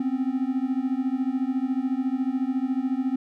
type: beating tone pair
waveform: triangle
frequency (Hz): 254.2 / 268.2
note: C4 / C4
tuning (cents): -50 / +43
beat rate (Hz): 14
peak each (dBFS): -24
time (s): 0-3.16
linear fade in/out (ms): 5
effects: none